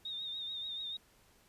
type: tone with vibrato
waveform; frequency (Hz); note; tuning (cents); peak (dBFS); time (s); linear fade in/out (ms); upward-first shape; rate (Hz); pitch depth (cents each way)
sine; 3689; A#7; -19; -38; 0.05-0.97; 5; triangle; 6.9; 59
effects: pink hiss -66 dBFS RMS until 1.48 s + resampled to 32000 Hz